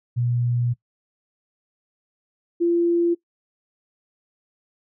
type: tone pair in turn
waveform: sine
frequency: 120.9 / 342.6 Hz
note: B2 / F4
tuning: -36 / -33 cents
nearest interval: octave + tritone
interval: 1803 cents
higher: second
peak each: -19 / -16 dBFS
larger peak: second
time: 0.16-0.74 / 2.6-3.15 s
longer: first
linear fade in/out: 20 ms
effects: noise-tail reverb RT60 0.1 s tail -20 dB re dry